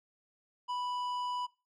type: tone with tanh clipping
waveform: sine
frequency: 987.8 Hz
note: B5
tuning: in tune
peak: -35 dBFS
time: 0.68-1.47 s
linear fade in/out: 20 ms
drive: 11 dB
effects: noise-tail reverb RT60 0.3 s tail -21 dB re dry